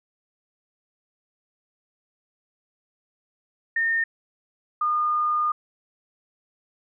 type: tone pair in turn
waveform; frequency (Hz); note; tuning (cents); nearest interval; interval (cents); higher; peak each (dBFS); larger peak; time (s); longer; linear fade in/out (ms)
sine; 1825 / 1218; A#6 / D#6; -37 / -37; perfect fifth; 700; first; -20; neither; 3.76-4.04 / 4.81-5.52; second; 5
effects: none